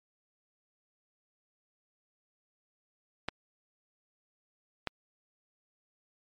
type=clicks; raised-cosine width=0.3 ms; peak=-15 dBFS; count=2; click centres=3.286 / 4.873 s; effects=MP3 48 kbps